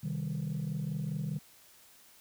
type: chord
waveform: sine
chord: C minor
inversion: none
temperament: equal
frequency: 130.81 / 155.56 / 196 Hz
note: C3 / Eb3 / G3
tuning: 0 / 0 / 0 cents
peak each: -37 / -33 / -37 dBFS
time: 0.03-1.39 s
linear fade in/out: 10 ms
effects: tanh soft clip ceiling -28 dBFS + white hiss -59 dBFS RMS until 2.2 s